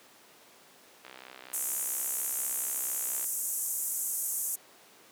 click train, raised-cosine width 0.3 ms, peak -29 dBFS, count 142, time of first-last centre 1.05-3.243 s, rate 64.3 Hz
white band-pass noise, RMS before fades -33 dBFS, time 1.53-4.56 s, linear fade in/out 10 ms, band 6600 to 14000 Hz, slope 48 dB/octave
effects pink hiss -56 dBFS RMS until 5.11 s + high-pass 300 Hz 12 dB/octave

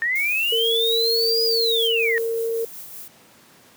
sine linear two-way sweep, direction up then down, 1805 to 4978 to 1805 Hz, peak -19 dBFS, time 0.02-2.18 s, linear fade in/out 0 ms, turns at 1.44 s
violet noise, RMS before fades -33 dBFS, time 0.15-1.88 s, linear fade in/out 10 ms
sine tone, 456.8 Hz, A#4, 35 cents flat, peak -21 dBFS, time 0.52-2.65 s, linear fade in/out 5 ms
violet noise with tremolo, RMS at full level -36 dBFS, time 0.86-3.08 s, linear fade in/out 2 ms, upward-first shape sine, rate 5.3 Hz, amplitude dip 40%
effects pink hiss -51 dBFS RMS until 3.76 s + high-pass 150 Hz 12 dB/octave

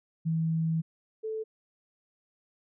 sine tone pair in turn, 162.1 / 438.5 Hz, E3 / A4, -29 / -6 cents, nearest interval octave + perfect fourth, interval 1723 cents, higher second, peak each -25 / -31 dBFS, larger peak first, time 0.25-0.82 / 1.23-1.44 s, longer first, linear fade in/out 20 ms, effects none

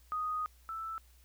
sine tone pair in turn, 1244.5 / 1321 Hz, D#6 / E6, 0 / +3 cents, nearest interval minor second, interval 103 cents, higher second, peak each -32 / -37 dBFS, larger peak first, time 0.12-0.46 / 0.69-0.98 s, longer first, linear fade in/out 0 ms, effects added 61 Hz sine -59 dBFS peak until 1.24 s + white hiss -67 dBFS RMS until 1.24 s

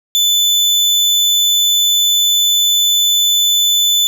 35% pulse tone, 3500 Hz, A7, 10 cents flat, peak -8 dBFS, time 0.15-4.07 s, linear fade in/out 0 ms, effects none

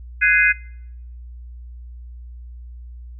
sine chord, Ab dominant seventh, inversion third, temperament just, 1495.1 / 1661.2 / 2077 / 2492 Hz, Gb6 / Ab6 / C7 / Eb7, +18 / 0 / -13 / +2 cents, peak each -19 / -17 / -18 / -18 dBFS, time 0.21-0.53 s, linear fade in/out 20 ms, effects noise-tail reverb RT60 0.8 s tail -26 dB re dry + added 60 Hz sine -34 dBFS peak until 3.19 s

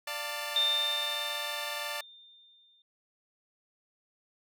10% pulse chord, D minor, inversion none, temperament equal with one note detuned, 587.3 / 698.5 / 891.8 Hz, D5 / F5 / A5, 0 / 0 / +23 cents, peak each -29 / -34 / -30 dBFS, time 0.07-2.01 s, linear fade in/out 5 ms
sine tone with exponential decay, 3610 Hz, A7, 44 cents sharp, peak -23 dBFS, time 0.56-2.82 s, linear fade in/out 2 ms, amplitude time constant 490 ms
effects none

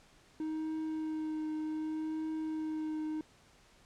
triangle tone with vibrato, 312.5 Hz, D#4, 8 cents sharp, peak -32 dBFS, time 0.4-3.21 s, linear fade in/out 2 ms, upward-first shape triangle, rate 0.66 Hz, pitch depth 17 cents each way, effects pink hiss -63 dBFS RMS until 3.85 s + low-pass 8000 Hz 12 dB/octave

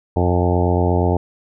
harmonic tone with a mistuned harmonic, 88.5 Hz, F2, 23 cents sharp, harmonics 1 / 2 / 3 / 4 / 5 / 6 / 7 / 8 / 9 / 10, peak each -17 / -23 / -24 / -23 / -23 / -29 / -26 / -27 / -27 / -29 dBFS, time 0.16-1.17 s, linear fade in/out 5 ms, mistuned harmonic 9, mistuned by +32 cents, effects none

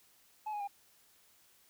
sine tone with pitch steps, 856 / 830.2 / 805.2 Hz, A5 / G#5 / G5, -48 / -1 / +46 cents, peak -33 dBFS, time 0.46-0.676 s, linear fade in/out 10 ms, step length 72 ms, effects tanh soft clip ceiling -35 dBFS + white hiss -66 dBFS RMS until 1.69 s

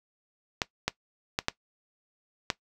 clicks, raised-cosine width 0.2 ms, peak -8 dBFS, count 5, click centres 0.618 / 0.88 / 1.389 / 1.484 / 2.502 s, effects noise-tail reverb RT60 0.1 s tail -18 dB re dry

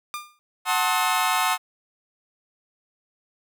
sawtooth tone with exponential decay, 1202 Hz, D6, 40 cents sharp, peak -23 dBFS, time 0.14-0.39 s, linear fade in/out 0 ms, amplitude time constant 54 ms
sawtooth chord, F# diminished seventh, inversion none, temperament just, 740 / 888 / 1065.6 / 1278.7 Hz, F#5 / A5 / C6 / Eb6, 0 / +16 / +31 / +47 cents, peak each -22 dBFS, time 0.65-1.58 s, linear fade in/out 50 ms
effects none

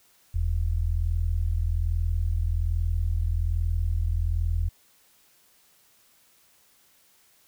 sine tone pair together, 41.2 / 82.41 Hz, E1 / E2, 0 / 0 cents, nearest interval octave, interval 1200 cents, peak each -25 dBFS, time 0.34-4.69 s, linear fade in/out 10 ms, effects white hiss -61 dBFS RMS until 7.47 s

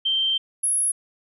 sine tone pair in turn, 3136 / 10733 Hz, G7 / E9, 0 / +30 cents, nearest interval octave + major sixth, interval 2130 cents, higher second, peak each -19 dBFS, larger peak neither, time 0.05-0.38 / 0.63-0.92 s, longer first, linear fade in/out 10 ms, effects none

